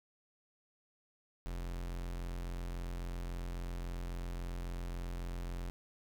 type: tone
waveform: 45% pulse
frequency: 43.65 Hz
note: F1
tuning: in tune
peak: -38 dBFS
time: 1.46-5.7 s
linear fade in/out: 0 ms
effects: none